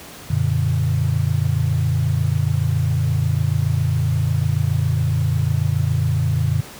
sine chord, Gb augmented, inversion none, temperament equal with one note detuned, 92.5 / 119.2 / 146.83 Hz, Gb2 / Bb2 / D3, 0 / +39 / 0 cents, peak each -20 dBFS, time 0.3-6.61 s, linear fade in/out 5 ms, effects pink hiss -38 dBFS RMS until 6.79 s + high-pass 60 Hz 12 dB/octave

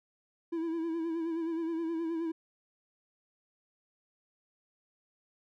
triangle tone with vibrato, 329.6 Hz, E4, in tune, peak -29 dBFS, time 0.52-2.32 s, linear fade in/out 10 ms, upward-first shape sine, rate 9.5 Hz, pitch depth 50 cents each way, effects none

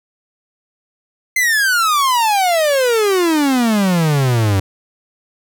45% pulse exponential sweep, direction down, 2093 to 93.8 Hz, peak -12 dBFS, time 1.36-4.6 s, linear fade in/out 5 ms, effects none

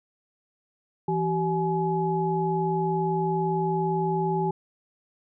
sine tone cluster, 166.1 / 383.7 / 845 Hz, E3 / G4 / G#5, +13 / -37 / +30 cents, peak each -27 dBFS, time 1.08-4.51 s, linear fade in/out 5 ms, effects none

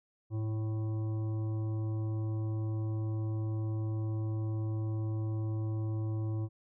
harmonic tone with a mistuned harmonic, 110 Hz, A2, in tune, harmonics 1 / 3 / 5 / 7 / 9 / 10, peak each -31 / -41 / -52 / -57 / -59 / -60 dBFS, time 0.3-6.49 s, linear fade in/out 50 ms, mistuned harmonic 1, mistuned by -35 cents, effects none

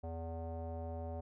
square tone with low-pass filter, 82.41 Hz, E2, in tune, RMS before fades -42 dBFS, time 0.03-1.21 s, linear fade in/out 10 ms, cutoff 670 Hz, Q 6.8, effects none

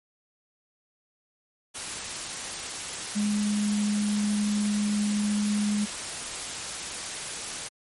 sine tone in noise, 207.7 Hz, G#3, in tune, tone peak -23 dBFS, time 3.15-5.86 s, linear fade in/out 20 ms, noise white, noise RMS -34 dBFS, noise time 1.74-7.69 s, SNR +8 dB, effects MP3 48 kbps

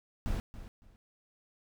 brown noise with echo, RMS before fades -32 dBFS, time 0.26-0.4 s, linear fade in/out 0 ms, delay 280 ms, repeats 2, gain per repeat -13 dB, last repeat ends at 0.96 s, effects none

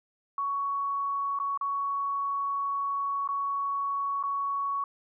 sine tone with dropouts, 1117 Hz, C#6, 13 cents sharp, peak -27 dBFS, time 0.38-4.84 s, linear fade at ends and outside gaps 2 ms, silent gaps 1.389-1.399 / 1.575-1.611 / 3.276-3.288 / 4.228-4.236 s, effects none

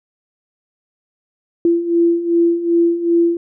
sine beating tone pair, 337.8 / 340.4 Hz, E4 / F4, +42 / -44 cents, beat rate 2.6 Hz, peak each -18 / -13 dBFS, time 1.65-3.37 s, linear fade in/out 2 ms, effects none

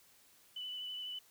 sine tone with vibrato, 2989 Hz, F#7, 17 cents sharp, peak -40 dBFS, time 0.56-1.19 s, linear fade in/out 5 ms, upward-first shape sine, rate 12 Hz, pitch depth 17 cents each way, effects white hiss -65 dBFS RMS until 1.3 s

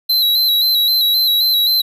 square tone with vibrato, 3986 Hz, B7, 15 cents sharp, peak -12 dBFS, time 0.09-1.82 s, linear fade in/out 10 ms, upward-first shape square, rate 3.8 Hz, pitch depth 44 cents each way, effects none

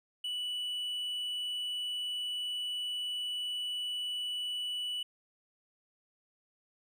triangle tone, 2959 Hz, F#7, 1 cent flat, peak -32 dBFS, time 0.24-5.03 s, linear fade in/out 5 ms, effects none

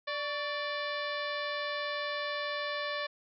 harmonic tone with a mistuned harmonic, 587.3 Hz, D5, in tune, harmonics 1 / 2 / 3 / 4 / 5 / 6 / 7 / 8 / 9, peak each -37 / -39 / -38 / -43 / -47 / -43 / -46 / -49 / -54 dBFS, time 0.07-3.07 s, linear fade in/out 10 ms, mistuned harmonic 2, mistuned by -70 cents, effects none

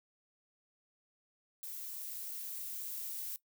violet noise with level ramp, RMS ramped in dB -44 to -41 dBFS, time 1.63-3.36 s, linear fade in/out 0 ms, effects noise-tail reverb RT60 0.1 s tail -18 dB re dry

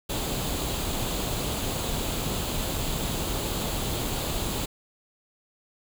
pink noise with comb filter, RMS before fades -29 dBFS, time 0.09-4.66 s, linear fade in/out 10 ms, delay 0.27 ms, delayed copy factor +0.5, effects none

